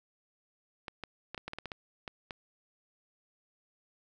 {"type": "clicks", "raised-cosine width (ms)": 0.3, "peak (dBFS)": -23, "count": 11, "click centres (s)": [0.882, 1.037, 1.346, 1.378, 1.48, 1.534, 1.586, 1.657, 1.718, 2.078, 2.308], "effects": []}